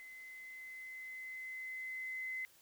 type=tone with level ramp; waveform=sine; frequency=2045 Hz; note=C7; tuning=40 cents flat; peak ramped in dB=-50 to -38 dBFS; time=0-2.45 s; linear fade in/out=0 ms; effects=white hiss -65 dBFS RMS until 2.61 s